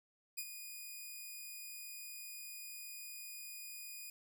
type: tone with ADSR envelope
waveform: 5% pulse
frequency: 2463 Hz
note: D#7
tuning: 18 cents flat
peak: -28 dBFS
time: 0.37-4.1 s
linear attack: 15 ms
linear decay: 56 ms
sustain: -9 dB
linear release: 3 ms
effects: none